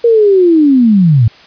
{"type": "linear sweep", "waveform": "sine", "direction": "down", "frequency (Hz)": [476.5, 103.83], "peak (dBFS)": -4, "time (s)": [0.04, 1.28], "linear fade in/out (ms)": 5, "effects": ["white hiss -39 dBFS RMS until 1.46 s", "resampled to 11025 Hz"]}